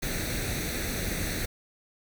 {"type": "noise with comb filter", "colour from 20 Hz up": "pink", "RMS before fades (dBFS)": -31, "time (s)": [0.02, 1.46], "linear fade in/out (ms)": 10, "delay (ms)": 0.49, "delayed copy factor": 0.7, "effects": []}